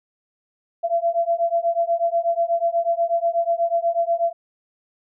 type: beating tone pair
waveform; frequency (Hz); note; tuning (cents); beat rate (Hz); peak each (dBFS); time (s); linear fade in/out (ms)
sine; 674 / 682.2; E5 / F5; +38 / -41; 8.2; -21; 0.83-4.33; 20
effects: none